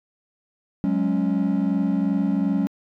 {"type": "chord", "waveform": "triangle", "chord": "F# suspended second", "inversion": "none", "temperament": "equal", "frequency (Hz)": [185, 207.7, 277.2], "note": ["F#3", "G#3", "C#4"], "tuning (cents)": [0, 0, 0], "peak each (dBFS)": -21, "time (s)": [0.84, 2.67], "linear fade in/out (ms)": 0, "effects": ["tanh soft clip ceiling -11 dBFS"]}